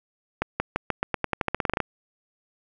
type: accelerating click train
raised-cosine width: 0.5 ms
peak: -8 dBFS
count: 17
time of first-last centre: 0.42-1.803 s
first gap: 180 ms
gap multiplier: 0.89
effects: none